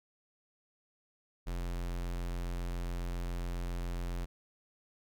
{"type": "tone", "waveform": "square", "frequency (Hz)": 43.65, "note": "F1", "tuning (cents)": 0, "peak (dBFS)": -35, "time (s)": [1.46, 4.26], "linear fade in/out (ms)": 20, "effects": []}